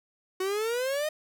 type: exponential sweep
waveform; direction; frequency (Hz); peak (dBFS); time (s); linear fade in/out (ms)
45% pulse; up; 369 to 625; -27; 0.4-1.09; 5
effects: none